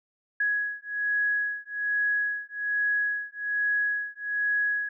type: beating tone pair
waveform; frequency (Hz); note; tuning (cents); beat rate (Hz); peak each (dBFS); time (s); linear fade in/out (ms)
sine; 1670 / 1671.2; G#6 / G#6; +9 / +10; 1.2; -28; 0.4-4.89; 5
effects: none